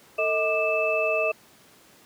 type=tone cluster; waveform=sine; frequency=446.2 / 633 / 1188 / 2629 Hz; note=A4 / D#5 / D6 / E7; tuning=+24 / +30 / +20 / -5 cents; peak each=-29 / -24 / -32 / -26 dBFS; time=0.18-1.32 s; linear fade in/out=10 ms; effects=pink hiss -54 dBFS RMS until 2.05 s + high-pass 150 Hz 12 dB/octave